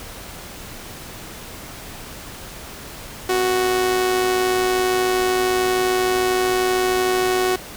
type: tone with amplitude modulation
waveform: sawtooth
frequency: 370 Hz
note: F#4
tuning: in tune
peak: -11 dBFS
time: 3.29-7.56 s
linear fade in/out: 5 ms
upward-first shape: sine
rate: 113 Hz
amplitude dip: 45%
effects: pink hiss -36 dBFS RMS until 7.76 s